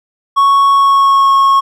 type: tone with pitch glide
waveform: triangle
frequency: 1108.7 to 1094.1 Hz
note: C#6 to C#6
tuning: 0 to -23 cents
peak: -4 dBFS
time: 0.36-1.61 s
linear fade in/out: 20 ms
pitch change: -23 cents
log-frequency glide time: 0.71-1.32 s
effects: none